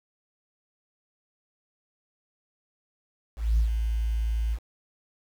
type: tone with ADSR envelope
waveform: sine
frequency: 55.6 Hz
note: A1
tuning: 19 cents sharp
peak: -16 dBFS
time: 3.36-4.59 s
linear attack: 220 ms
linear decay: 100 ms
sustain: -7 dB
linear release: 62 ms
effects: tanh soft clip ceiling -16 dBFS + 8-bit